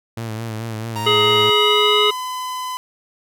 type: tone with vibrato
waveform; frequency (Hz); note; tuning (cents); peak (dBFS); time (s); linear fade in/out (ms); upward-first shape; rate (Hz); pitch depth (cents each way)
sawtooth; 112.1; A2; +33; -21; 0.17-1.5; 5; sine; 4.6; 55
type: tone with pitch glide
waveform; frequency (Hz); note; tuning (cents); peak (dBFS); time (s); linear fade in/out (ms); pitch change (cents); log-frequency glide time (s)
45% pulse; 932.3 to 1010.8; A#5 to B5; 0 to +40; -24; 0.96-2.77; 0; +140; 1.26-2.11
type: harmonic tone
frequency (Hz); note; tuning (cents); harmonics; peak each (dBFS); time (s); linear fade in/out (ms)
420; G#4; +19; 1 / 3 / 5 / 7 / 9; -17 / -19 / -23 / -17 / -21; 1.06-2.11; 10
effects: none